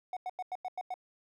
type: tone bursts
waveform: triangle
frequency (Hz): 737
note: F#5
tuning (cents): -7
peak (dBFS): -32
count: 7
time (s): 0.13-0.941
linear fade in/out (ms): 2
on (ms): 37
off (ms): 92
effects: none

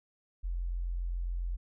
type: tone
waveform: sine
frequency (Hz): 43.65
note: F1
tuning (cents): 0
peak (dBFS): -31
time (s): 0.43-1.57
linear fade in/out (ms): 20
effects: none

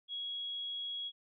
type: tone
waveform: sine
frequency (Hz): 3322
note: G#7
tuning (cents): 0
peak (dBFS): -37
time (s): 0.08-1.12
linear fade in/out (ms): 50
effects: none

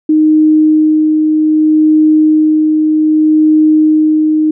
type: tone with tremolo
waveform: sine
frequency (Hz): 309.5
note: D#4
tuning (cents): -9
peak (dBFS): -4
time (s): 0.09-4.51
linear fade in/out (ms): 5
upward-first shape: sine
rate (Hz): 0.64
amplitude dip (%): 30
effects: none

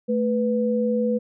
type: tone pair together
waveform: sine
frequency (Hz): 220 / 493.9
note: A3 / B4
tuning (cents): 0 / 0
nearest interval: octave + major second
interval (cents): 1400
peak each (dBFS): -22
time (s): 0.08-1.19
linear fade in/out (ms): 20
effects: none

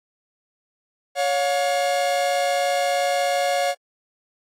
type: tone pair together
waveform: 45% pulse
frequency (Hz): 560 / 714.2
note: C#5 / F5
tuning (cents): +18 / +39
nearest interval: major third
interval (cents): 421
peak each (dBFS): -22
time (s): 1.15-3.75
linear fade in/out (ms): 50
effects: low-pass 10000 Hz 12 dB/octave + AAC 64 kbps

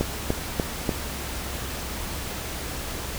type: click train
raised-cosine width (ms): 2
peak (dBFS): -8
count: 4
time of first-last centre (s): 0.01-0.892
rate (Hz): 3.4
effects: added 66 Hz sine -37 dBFS peak until 3.18 s + pink hiss -33 dBFS RMS until 3.18 s

